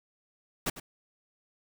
pink noise with echo, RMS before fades -30 dBFS, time 0.66-0.7 s, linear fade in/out 5 ms, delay 100 ms, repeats 1, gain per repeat -14 dB, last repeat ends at 0.8 s, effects none

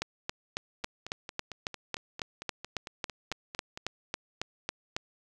two click trains, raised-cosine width 0.2 ms, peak -14 / -22 dBFS, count 19 / 14, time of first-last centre 0.02-4.965 / 0.84-3.775 s, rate 3.64 / 4.43 Hz, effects none

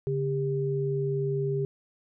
sine tone pair together, 141.37 / 399.3 Hz, C#3 / G4, +34 / +32 cents, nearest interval octave + tritone, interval 1798 cents, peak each -28 dBFS, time 0.07-1.65 s, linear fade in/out 0 ms, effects none

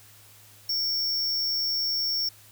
square tone, 5470 Hz, F8, 37 cents flat, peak -25 dBFS, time 0.69-2.29 s, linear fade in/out 5 ms, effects added 104 Hz sine -57 dBFS peak until 2.51 s + white hiss -53 dBFS RMS until 2.51 s

